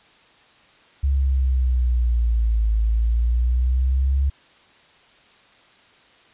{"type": "exponential two-way sweep", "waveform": "sine", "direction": "down then up", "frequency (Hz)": [69.3, 53.8, 69.3], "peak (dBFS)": -16, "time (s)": [1.03, 4.3], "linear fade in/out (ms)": 10, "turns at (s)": 2.74, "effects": ["white hiss -53 dBFS RMS until 6.33 s", "resampled to 8000 Hz"]}